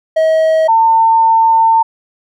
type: tone pair in turn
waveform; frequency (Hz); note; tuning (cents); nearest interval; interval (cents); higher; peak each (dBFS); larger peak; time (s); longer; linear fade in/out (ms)
triangle / sine; 638 / 901.6; D#5 / A5; +43 / +42; tritone; 599; second; -6; neither; 0.16-0.68 / 0.68-1.83; second; 10
effects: none